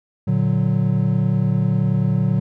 triangle chord, Bb augmented, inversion none, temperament equal, 116.54 / 146.83 / 185 Hz, Bb2 / D3 / F#3, 0 / 0 / 0 cents, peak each -18 dBFS, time 0.27-2.4 s, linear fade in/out 10 ms, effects none

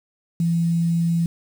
sine tone with quantisation, 168.3 Hz, E3, 36 cents sharp, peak -17 dBFS, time 0.4-1.26 s, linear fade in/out 2 ms, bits 7, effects none

